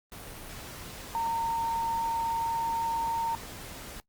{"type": "tone in noise", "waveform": "sine", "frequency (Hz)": 917, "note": "A#5", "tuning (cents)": -29, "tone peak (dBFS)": -27, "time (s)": [1.15, 3.35], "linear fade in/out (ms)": 0, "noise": "pink", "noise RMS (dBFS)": -43, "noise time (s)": [0.12, 4], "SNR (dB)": 13, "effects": ["noise-tail reverb RT60 0.1 s tail -22 dB re dry", "Opus 32 kbps"]}